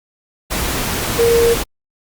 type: tone in noise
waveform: sine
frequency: 466.2 Hz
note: A#4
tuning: in tune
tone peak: -10 dBFS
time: 1.18-1.55 s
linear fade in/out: 20 ms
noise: pink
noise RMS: -20 dBFS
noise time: 0.5-1.64 s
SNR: +7 dB
effects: Opus 48 kbps